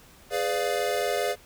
square chord, G# diminished seventh, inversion none, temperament equal with one note detuned, 415.3 / 502.5 / 587.3 / 698.5 Hz, G#4 / B4 / D5 / F5, 0 / +30 / 0 / 0 cents, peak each -31 dBFS, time 0.3-1.36 s, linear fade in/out 50 ms, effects pink hiss -53 dBFS RMS until 1.45 s

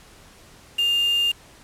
sine tone with quantisation, 2807 Hz, F7, 8 cents sharp, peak -18 dBFS, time 0.78-1.32 s, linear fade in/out 10 ms, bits 5, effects pink hiss -49 dBFS RMS until 1.63 s + low-pass 11000 Hz 12 dB/octave

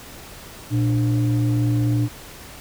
sine tone pair together, 117.7 / 296.6 Hz, A#2 / D4, +17 / +17 cents, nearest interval octave + major third, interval 1600 cents, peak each -16 / -21 dBFS, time 0.7-2.09 s, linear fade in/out 50 ms, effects tanh soft clip ceiling -13 dBFS + pink hiss -40 dBFS RMS until 2.6 s

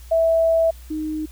sine tone pair in turn, 656 / 309.6 Hz, E5 / D#4, -9 / -9 cents, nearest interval octave + minor second, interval 1300 cents, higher first, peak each -14 / -23 dBFS, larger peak first, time 0.11-0.71 / 0.9-1.26 s, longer first, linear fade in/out 10 ms, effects added 60 Hz sine -38 dBFS peak until 1.31 s + white hiss -50 dBFS RMS until 1.31 s

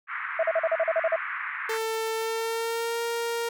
white band-pass noise, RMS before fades -33 dBFS, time 0.07-1.79 s, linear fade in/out 50 ms, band 1100 to 2100 Hz, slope 48 dB/octave
sine tone bursts, 652 Hz, E5, 19 cents flat, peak -20 dBFS, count 10, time 0.39-1.161 s, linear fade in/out 5 ms, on 42 ms, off 39 ms
sawtooth tone with pitch glide, 446.1 to 466.4 Hz, A4 to A#4, +24 to +1 cents, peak -23 dBFS, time 1.69-3.49 s, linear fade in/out 5 ms, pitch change +77 cents, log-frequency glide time 2.14-3.02 s
effects none

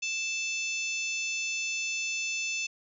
harmonic tone, 880 Hz, A5, in tune, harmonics 3 / 4 / 5 / 6 / 7 / 8, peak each -31 / -41 / -44 / -42 / -38 / -43 dBFS, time 0.02-2.67 s, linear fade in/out 10 ms, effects none

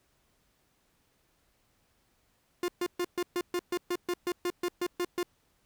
45% pulse tone bursts, 353.5 Hz, F4, 21 cents sharp, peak -28 dBFS, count 15, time 2.63-5.23 s, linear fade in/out 2 ms, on 52 ms, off 130 ms, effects pink hiss -71 dBFS RMS until 5.65 s

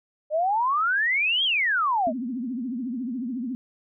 sine exponential two-way sweep, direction up then down, 589 to 3322 to 589 Hz, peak -20 dBFS, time 0.3-2.13 s, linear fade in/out 50 ms, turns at 1.44 s
sine tone with vibrato, 246.9 Hz, B3, in tune, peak -27 dBFS, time 2.07-3.55 s, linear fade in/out 0 ms, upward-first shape triangle, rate 14 Hz, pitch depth 200 cents each way
effects none

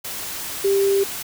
sine tone in noise, 394.6 Hz, G4, 11 cents sharp, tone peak -15 dBFS, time 0.64-1.04 s, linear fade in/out 10 ms, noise white, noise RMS -30 dBFS, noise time 0.04-1.23 s, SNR +12 dB, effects none

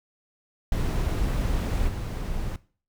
brown noise with level steps, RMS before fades -25 / -30 dBFS, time 0.72-2.56 s, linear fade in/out 2 ms, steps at 1.87 s, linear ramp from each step 20 ms, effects noise-tail reverb RT60 0.4 s tail -19 dB re dry

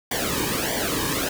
pink noise with flanger, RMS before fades -25 dBFS, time 0.11-1.29 s, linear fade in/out 5 ms, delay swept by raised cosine 0.75 to 1.5 ms, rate 1.6 Hz, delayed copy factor -0.8, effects none

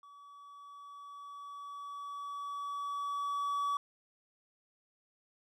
triangle tone with level ramp, 1141 Hz, C#6, 50 cents sharp, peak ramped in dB -51 to -28 dBFS, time 0.03-3.77 s, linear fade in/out 2 ms, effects none

